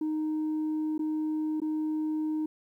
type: tone with dropouts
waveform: sine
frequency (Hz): 309.9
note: D#4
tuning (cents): -7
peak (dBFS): -25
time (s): 0.01-2.46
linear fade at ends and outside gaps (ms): 5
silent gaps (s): 0.98-0.992 / 1.602-1.617
effects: tanh soft clip ceiling -26 dBFS + 11-bit